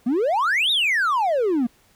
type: exponential two-way sweep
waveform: triangle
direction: up then down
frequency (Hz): 225 to 3854 to 225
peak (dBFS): -15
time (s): 0.06-1.67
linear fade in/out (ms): 10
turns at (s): 0.71
effects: tanh soft clip ceiling -12 dBFS + pink hiss -58 dBFS RMS until 1.95 s

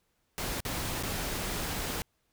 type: noise with dropouts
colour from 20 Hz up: pink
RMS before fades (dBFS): -34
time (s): 0.38-2.02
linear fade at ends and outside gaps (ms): 0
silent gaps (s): 0.604-0.651 / 1.026-1.034
effects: pink hiss -75 dBFS RMS until 2.32 s

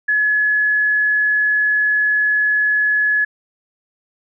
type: tone with vibrato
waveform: sine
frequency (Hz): 1700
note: G#6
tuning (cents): +40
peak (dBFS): -13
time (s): 0.08-3.25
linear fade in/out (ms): 10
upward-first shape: triangle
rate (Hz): 20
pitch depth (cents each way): 9
effects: none

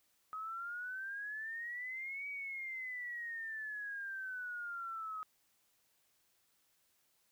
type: exponential two-way sweep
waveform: sine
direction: up then down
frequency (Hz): 1263 to 2278 to 1263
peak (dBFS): -40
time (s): 0.33-5.23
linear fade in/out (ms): 0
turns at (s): 2.28
effects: white hiss -75 dBFS RMS until 7.31 s

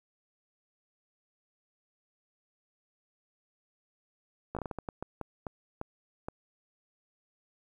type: slowing click train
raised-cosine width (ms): 1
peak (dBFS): -22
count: 13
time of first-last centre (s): 4.55-6.285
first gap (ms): 16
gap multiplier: 1.36
effects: 10-bit

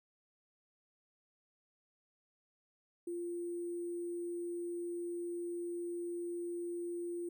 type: tone with sample-and-hold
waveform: sine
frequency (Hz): 347.3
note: F4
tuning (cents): -10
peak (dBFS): -37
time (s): 3.07-7.29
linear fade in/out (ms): 5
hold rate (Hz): 8820
effects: none

